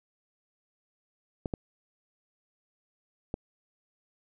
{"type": "clicks", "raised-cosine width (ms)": 2, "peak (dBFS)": -18, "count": 3, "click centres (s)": [1.458, 1.538, 3.341], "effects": []}